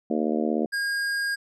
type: harmonic tone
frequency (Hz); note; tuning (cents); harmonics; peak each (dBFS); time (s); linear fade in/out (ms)
76.9; D#2; -20; 3 / 4 / 5 / 6 / 7 / 8 / 9; -26 / -28 / -30 / -32 / -33 / -34 / -35; 0.1-0.66; 5
type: tone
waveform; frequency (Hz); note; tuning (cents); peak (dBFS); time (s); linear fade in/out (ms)
square; 1624; G#6; -39; -25; 0.72-1.36; 20
effects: low-pass 9000 Hz 12 dB/octave